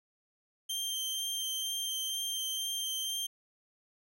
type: tone with vibrato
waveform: sawtooth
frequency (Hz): 3151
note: G7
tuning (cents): +8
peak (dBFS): -30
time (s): 0.69-3.27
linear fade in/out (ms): 10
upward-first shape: sine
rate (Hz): 2.1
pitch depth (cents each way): 12
effects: none